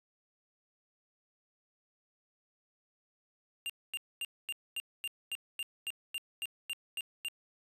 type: tone bursts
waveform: square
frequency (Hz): 2794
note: F7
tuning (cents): 0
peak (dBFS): -35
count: 14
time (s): 3.66-7.284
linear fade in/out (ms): 0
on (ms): 36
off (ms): 240
effects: resampled to 32000 Hz